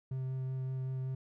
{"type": "tone with vibrato", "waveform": "triangle", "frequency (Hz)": 130.81, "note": "C3", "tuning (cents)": 0, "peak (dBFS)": -32, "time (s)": [0.11, 1.15], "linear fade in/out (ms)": 5, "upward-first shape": "sine", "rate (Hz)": 5.3, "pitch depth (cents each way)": 9, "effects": []}